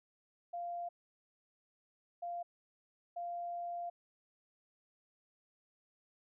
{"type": "tone bursts at uneven times", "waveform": "sine", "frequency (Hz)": 695, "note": "F5", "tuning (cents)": -9, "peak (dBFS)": -38, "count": 3, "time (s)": [[0.53, 0.89], [2.22, 2.43], [3.16, 3.9]], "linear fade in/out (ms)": 10, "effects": []}